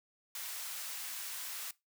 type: high-pass noise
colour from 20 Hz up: white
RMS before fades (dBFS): -42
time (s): 0.35-1.71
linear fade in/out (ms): 2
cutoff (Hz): 950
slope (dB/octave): 12
effects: noise-tail reverb RT60 0.2 s tail -20 dB re dry

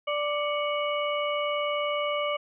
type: harmonic tone with a mistuned harmonic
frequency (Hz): 587.3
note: D5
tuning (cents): 0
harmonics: 1 / 2 / 4 / 5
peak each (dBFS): -28 / -31 / -34 / -35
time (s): 0.07-2.37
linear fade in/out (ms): 10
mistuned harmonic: 4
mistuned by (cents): -86
effects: none

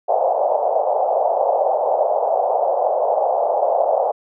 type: band-pass noise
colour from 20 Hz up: pink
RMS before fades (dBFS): -18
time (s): 0.08-4.12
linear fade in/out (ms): 10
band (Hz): 540 to 800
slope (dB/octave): 48
effects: none

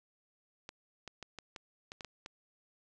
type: clicks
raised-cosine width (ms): 0.2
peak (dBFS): -27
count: 9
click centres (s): 0.691 / 1.077 / 1.227 / 1.387 / 1.562 / 1.919 / 2.008 / 2.047 / 2.261
effects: resampled to 22050 Hz

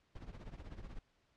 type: noise with tremolo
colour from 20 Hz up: brown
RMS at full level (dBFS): -45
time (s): 0.15-0.99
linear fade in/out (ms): 5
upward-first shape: triangle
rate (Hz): 16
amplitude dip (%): 85
effects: pink hiss -75 dBFS RMS until 1.36 s + low-pass 5000 Hz 12 dB/octave

